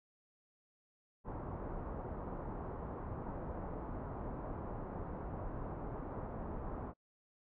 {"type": "low-pass noise", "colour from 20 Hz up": "pink", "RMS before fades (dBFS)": -43, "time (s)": [1.24, 6.94], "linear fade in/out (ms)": 50, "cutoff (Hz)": 1100, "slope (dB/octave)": 24, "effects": ["noise-tail reverb RT60 0.1 s tail -26 dB re dry"]}